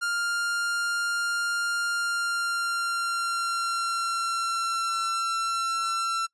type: tone with pitch glide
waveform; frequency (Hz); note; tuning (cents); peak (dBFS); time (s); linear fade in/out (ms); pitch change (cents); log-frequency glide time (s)
45% pulse; 1401 to 1349.4; F6 to E6; +5 to +40; -25; 0.01-6.27; 20; -65; 1.87-5.03
effects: noise-tail reverb RT60 0.1 s tail -23 dB re dry + resampled to 24000 Hz